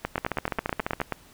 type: two click trains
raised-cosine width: 0.5 ms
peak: -11 / -11 dBFS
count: 11 / 13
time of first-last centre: 0.05-1.123 / 0.18-1.002 s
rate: 9.32 / 14.6 Hz
effects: pink hiss -54 dBFS RMS until 1.33 s

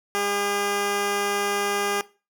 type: tone pair together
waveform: 10% pulse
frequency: 202.5 / 405 Hz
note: G#3 / G#4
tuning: -43 / -43 cents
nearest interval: octave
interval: 1200 cents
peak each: -25 / -16 dBFS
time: 0.15-2.01 s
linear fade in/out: 0 ms
effects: noise-tail reverb RT60 0.3 s tail -18 dB re dry

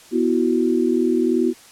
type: chord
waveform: sine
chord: B suspended fourth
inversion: none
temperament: equal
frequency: 246.9 / 329.6 / 370 Hz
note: B3 / E4 / F#4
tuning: 0 / 0 / 0 cents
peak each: -20 dBFS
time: 0.11-1.54 s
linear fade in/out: 50 ms
effects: white hiss -46 dBFS RMS until 1.71 s + low-pass 10000 Hz 12 dB/octave

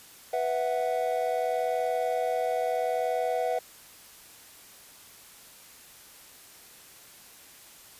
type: chord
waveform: triangle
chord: B suspended fourth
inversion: none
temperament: equal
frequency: 493.9 / 659.3 / 740 Hz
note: B4 / E5 / F#5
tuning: 0 / 0 / 0 cents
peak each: -28 dBFS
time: 0.33-3.59 s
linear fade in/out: 5 ms
effects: white hiss -51 dBFS RMS until 7.99 s + resampled to 32000 Hz

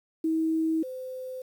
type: tone pair in turn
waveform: sine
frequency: 321 / 514.1 Hz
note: E4 / C5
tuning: -46 / -31 cents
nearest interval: minor sixth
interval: 815 cents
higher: second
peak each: -23 / -34 dBFS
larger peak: first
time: 0.24-0.83 / 0.83-1.42 s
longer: neither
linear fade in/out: 5 ms
effects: 9-bit

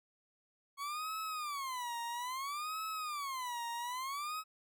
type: tone with vibrato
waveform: 40% pulse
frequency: 1100 Hz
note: C#6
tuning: 14 cents flat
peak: -37 dBFS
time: 0.77-4.44 s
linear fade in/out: 50 ms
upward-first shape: sine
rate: 0.6 Hz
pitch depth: 280 cents each way
effects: none

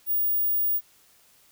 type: tone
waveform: sine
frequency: 15470 Hz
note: B9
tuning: 37 cents flat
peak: -21 dBFS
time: 0.06-0.81 s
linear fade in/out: 50 ms
effects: white hiss -59 dBFS RMS until 1.51 s

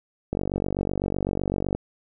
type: click train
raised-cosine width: 2 ms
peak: -12 dBFS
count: 69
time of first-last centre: 0.33-1.75 s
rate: 47.9 Hz
effects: none

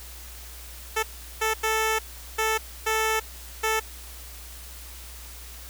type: tone bursts at uneven times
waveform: 10% pulse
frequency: 440 Hz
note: A4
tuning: in tune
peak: -14 dBFS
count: 6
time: 0.96-1.03 / 1.41-1.54 / 1.63-1.99 / 2.38-2.58 / 2.86-3.2 / 3.63-3.8 s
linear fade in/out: 10 ms
effects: added 60 Hz sine -42 dBFS peak until 5.69 s + white hiss -44 dBFS RMS until 5.69 s

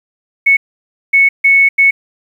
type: tone bursts at uneven times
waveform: sine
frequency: 2209 Hz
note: C#7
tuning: 7 cents flat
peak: -5 dBFS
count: 4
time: 0.46-0.57 / 1.13-1.29 / 1.44-1.69 / 1.78-1.91 s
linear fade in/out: 10 ms
effects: 7-bit

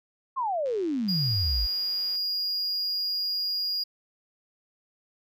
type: exponential sweep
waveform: sine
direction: down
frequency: 1108.7 to 49 Hz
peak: -25 dBFS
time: 0.36-1.67 s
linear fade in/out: 20 ms
type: click train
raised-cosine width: 0.2 ms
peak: -33 dBFS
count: 155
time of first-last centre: 0.66-2.155 s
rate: 103 Hz
type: tone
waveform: triangle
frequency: 4856 Hz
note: D#8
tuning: 43 cents flat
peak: -25 dBFS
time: 1.08-3.84 s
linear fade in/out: 10 ms
effects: none

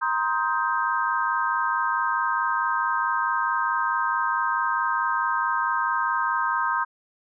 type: chord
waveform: sine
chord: C minor seventh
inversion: third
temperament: just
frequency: 941.9 / 1046.5 / 1255.8 / 1569.8 Hz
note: Bb5 / C6 / Eb6 / G6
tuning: +18 / 0 / +16 / +2 cents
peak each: -27 dBFS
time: 0.01-6.85 s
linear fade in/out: 20 ms
effects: none

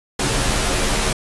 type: noise with comb filter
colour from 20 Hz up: pink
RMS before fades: -19 dBFS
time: 0.19-1.13 s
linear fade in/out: 5 ms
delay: 12 ms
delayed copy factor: -0.7
effects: resampled to 24000 Hz

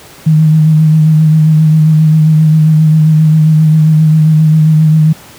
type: tone with vibrato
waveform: sine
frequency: 156.1 Hz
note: D#3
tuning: 6 cents sharp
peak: -3 dBFS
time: 0.26-5.13 s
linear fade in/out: 10 ms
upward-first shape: sine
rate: 7.5 Hz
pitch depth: 28 cents each way
effects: pink hiss -35 dBFS RMS until 5.38 s + high-pass 80 Hz 12 dB/octave

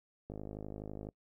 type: click train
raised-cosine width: 2 ms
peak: -30 dBFS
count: 42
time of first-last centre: 0.3-1.088 s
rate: 52 Hz
effects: noise-tail reverb RT60 0.1 s tail -24 dB re dry

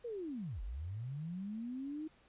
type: linear two-way sweep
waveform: sine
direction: down then up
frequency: 493.9 to 41.2 to 318.5 Hz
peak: -39 dBFS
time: 0.04-2.08 s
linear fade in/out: 10 ms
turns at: 0.62 s
effects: pink hiss -67 dBFS RMS until 2.28 s + resampled to 8000 Hz

